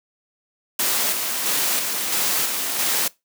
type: noise with tremolo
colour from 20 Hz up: white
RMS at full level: -21 dBFS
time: 0.79-3.08 s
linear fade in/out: 5 ms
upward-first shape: square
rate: 1.5 Hz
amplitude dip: 35%
effects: noise-tail reverb RT60 0.2 s tail -21 dB re dry + high-pass 200 Hz 12 dB/octave